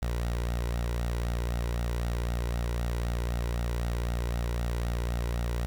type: tone with flanger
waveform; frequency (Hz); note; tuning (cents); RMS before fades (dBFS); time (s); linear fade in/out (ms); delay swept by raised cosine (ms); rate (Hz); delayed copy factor
sawtooth; 58.9; A#1; +19; -30; 0.02-5.66; 0; 1.4 to 2.1; 3.9; +0.5
effects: 9-bit